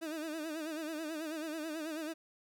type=tone with vibrato; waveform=30% pulse; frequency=314.2 Hz; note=D#4; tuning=17 cents sharp; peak=-35 dBFS; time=0.01-2.14 s; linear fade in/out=20 ms; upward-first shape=sine; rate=9.2 Hz; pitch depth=88 cents each way; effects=none

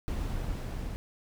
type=noise with level ramp; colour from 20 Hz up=brown; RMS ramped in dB=-32 to -36 dBFS; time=0.08-0.96 s; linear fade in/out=0 ms; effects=none

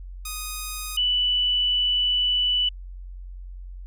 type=tone pair in turn; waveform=5% pulse / sine; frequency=1244.5 / 2972 Hz; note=D#6 / F#7; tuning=0 / +7 cents; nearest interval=octave + minor third; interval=1507 cents; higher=second; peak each=-19 dBFS; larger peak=neither; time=0.25-0.97 / 0.97-2.69 s; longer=second; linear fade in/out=5 ms; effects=added 45 Hz sine -35 dBFS peak until 3.86 s

